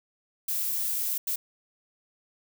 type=noise bursts at uneven times; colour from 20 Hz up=violet; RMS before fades=-29 dBFS; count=2; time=0.48-1.18 / 1.27-1.36 s; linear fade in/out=5 ms; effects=none